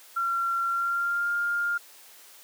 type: tone with pitch glide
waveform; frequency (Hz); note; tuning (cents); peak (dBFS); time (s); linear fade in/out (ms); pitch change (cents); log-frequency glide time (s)
sine; 1369 to 1405.9; F6 to F6; -35 to +11; -24; 0.16-1.78; 10; +46; 0.67-1.31
effects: white hiss -51 dBFS RMS until 2.43 s + high-pass 400 Hz 12 dB/octave